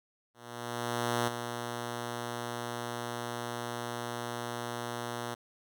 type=tone with ADSR envelope; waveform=5% pulse; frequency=120 Hz; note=B2; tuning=49 cents flat; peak=-16 dBFS; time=0.34-5.35 s; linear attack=940 ms; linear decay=3 ms; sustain=-8 dB; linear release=16 ms; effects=none